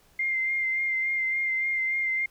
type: tone with vibrato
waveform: sine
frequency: 2099 Hz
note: C7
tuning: 5 cents sharp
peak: -24 dBFS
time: 0.19-2.26 s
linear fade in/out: 5 ms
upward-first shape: sine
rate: 3.5 Hz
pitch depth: 22 cents each way
effects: pink hiss -61 dBFS RMS until 2.3 s